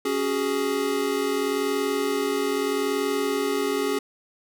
square chord, C# suspended fourth, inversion none, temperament equal with one note detuned, 277.2 / 374.5 / 415.3 Hz, C#4 / F#4 / G#4, 0 / +21 / 0 cents, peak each -29 / -30 / -26 dBFS, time 0.05-3.99 s, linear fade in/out 5 ms, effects none

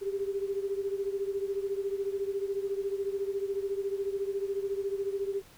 sine beating tone pair, 392 / 406 Hz, G4 / G#4, 0 / -39 cents, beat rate 14 Hz, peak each -31 / -35 dBFS, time 0.01-5.42 s, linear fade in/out 20 ms, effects pink hiss -56 dBFS RMS until 5.57 s

